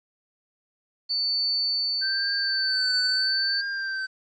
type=tone with tremolo; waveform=sine; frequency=4500 Hz; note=C#8; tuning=25 cents sharp; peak=-22 dBFS; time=1.09-3.62 s; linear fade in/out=20 ms; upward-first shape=sine; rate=0.63 Hz; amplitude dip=30%
type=tone with vibrato; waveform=square; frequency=1551 Hz; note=G6; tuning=19 cents flat; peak=-28 dBFS; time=2.01-4.07 s; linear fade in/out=20 ms; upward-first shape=triangle; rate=0.76 Hz; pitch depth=63 cents each way
effects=resampled to 16000 Hz + 10-bit